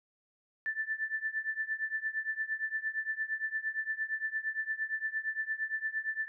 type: tone with tremolo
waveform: sine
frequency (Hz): 1763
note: A6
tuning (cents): +3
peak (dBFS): -28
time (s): 0.66-6.28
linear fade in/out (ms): 0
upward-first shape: triangle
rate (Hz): 8.7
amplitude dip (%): 95
effects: none